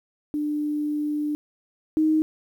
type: tone pair in turn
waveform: sine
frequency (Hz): 297.7 / 312.2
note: D4 / D#4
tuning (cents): +24 / +6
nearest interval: minor second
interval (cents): 82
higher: second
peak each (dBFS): -23 / -17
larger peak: second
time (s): 0.34-1.35 / 1.97-2.22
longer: first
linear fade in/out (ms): 0
effects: 9-bit